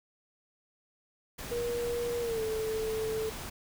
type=noise; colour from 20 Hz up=pink; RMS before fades=-41 dBFS; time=1.38-3.5 s; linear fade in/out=10 ms
type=tone with pitch glide; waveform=sine; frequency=476.3 to 439.3 Hz; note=A#4 to A4; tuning=+37 to -3 cents; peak=-30 dBFS; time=1.51-3.3 s; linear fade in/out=10 ms; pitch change=-140 cents; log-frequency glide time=2.21-2.42 s
effects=none